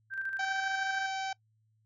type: tone with tremolo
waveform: sine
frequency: 1568 Hz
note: G6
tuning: in tune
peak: -31 dBFS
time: 0.1-1.09 s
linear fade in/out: 50 ms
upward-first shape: square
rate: 13 Hz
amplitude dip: 45%
type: harmonic tone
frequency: 771 Hz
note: G5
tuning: 29 cents flat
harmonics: 1 / 2 / 3 / 4 / 5 / 6 / 7 / 8 / 9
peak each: -34 / -40 / -44 / -46 / -48 / -50 / -51 / -52 / -53 dBFS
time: 0.39-1.33 s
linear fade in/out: 5 ms
effects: noise-tail reverb RT60 0.1 s tail -23 dB re dry + added 109 Hz sine -68 dBFS peak until 1.85 s